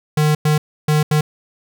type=tone bursts at uneven times; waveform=square; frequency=151.8 Hz; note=D#3; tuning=42 cents flat; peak=-13 dBFS; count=4; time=0.17-0.35 / 0.45-0.58 / 0.88-1.03 / 1.11-1.21 s; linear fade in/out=5 ms; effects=none